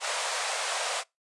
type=band-pass noise; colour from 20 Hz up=pink; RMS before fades=-31 dBFS; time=0-1.04 s; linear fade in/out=50 ms; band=530 to 9700 Hz; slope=48 dB/octave; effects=noise-tail reverb RT60 0.2 s tail -24 dB re dry + resampled to 24000 Hz